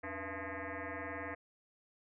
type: tone with frequency modulation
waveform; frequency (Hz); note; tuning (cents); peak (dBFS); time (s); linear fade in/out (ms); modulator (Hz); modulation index
sine; 666; E5; +18; -39; 0.03-1.35; 10; 193; 7.4
effects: none